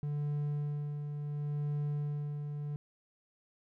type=tone with tremolo; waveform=triangle; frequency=146.7 Hz; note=D3; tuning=2 cents flat; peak=-29 dBFS; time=0.03-2.76 s; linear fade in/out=0 ms; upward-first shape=sine; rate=0.71 Hz; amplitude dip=45%; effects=none